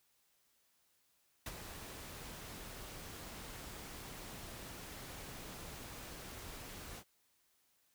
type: noise with ADSR envelope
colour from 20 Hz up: pink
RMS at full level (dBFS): -41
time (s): 1.46-7.04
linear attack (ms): 4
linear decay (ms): 41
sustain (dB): -8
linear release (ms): 59
effects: white hiss -75 dBFS RMS until 7.94 s